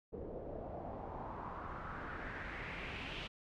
pink noise with low-pass filter sweep, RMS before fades -45 dBFS, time 0.12-3.28 s, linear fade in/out 20 ms, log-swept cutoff 460 to 3100 Hz, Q 3.2, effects none

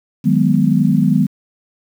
sine chord, G# minor seventh, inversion second, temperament equal, 155.56 / 185 / 207.7 / 246.9 Hz, D#3 / F#3 / G#3 / B3, 0 / 0 / 0 / 0 cents, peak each -16 dBFS, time 0.24-1.27 s, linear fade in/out 20 ms, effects 7-bit

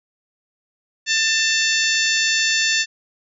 harmonic tone with a mistuned harmonic, 891 Hz, A5, 22 cents sharp, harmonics 2 / 3 / 4 / 5 / 6 / 7 / 8, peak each -21 / -23 / -24 / -25 / -26 / -26 / -27 dBFS, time 1.06-2.86 s, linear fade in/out 50 ms, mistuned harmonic 7, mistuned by -31 cents, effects none

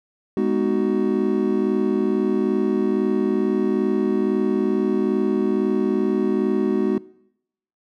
triangle chord, G# minor seventh, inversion none, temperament just, 207.7 / 249.2 / 311.5 / 373.8 Hz, G#3 / B3 / D#4 / F#4, 0 / +16 / +2 / +18 cents, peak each -21 / -23 / -23 / -20 dBFS, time 0.37-6.98 s, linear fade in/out 2 ms, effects noise-tail reverb RT60 0.8 s tail -22 dB re dry

